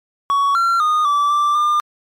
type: tone with pitch steps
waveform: triangle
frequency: 1121 / 1367 / 1229 / 1159 / 1174 / 1201 Hz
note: C#6 / F6 / D#6 / D6 / D6 / D6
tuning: +19 / -37 / -22 / -23 / -1 / +38 cents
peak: -11 dBFS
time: 0.3-1.8 s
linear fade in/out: 0 ms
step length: 250 ms
effects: MP3 96 kbps